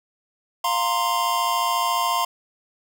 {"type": "chord", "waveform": "square", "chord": "F suspended fourth", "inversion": "none", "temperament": "equal", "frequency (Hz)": [698.5, 932.3, 1046.5], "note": ["F5", "Bb5", "C6"], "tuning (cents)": [0, 0, 0], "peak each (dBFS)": [-28, -26, -23], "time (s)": [0.64, 2.25], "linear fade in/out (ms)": 5, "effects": []}